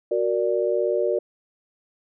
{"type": "chord", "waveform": "sine", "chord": "Gb augmented", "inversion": "none", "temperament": "equal", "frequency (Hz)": [370, 466.2, 587.3], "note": ["Gb4", "Bb4", "D5"], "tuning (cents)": [0, 0, 0], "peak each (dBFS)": -24, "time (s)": [0.11, 1.19], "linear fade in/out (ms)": 5, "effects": []}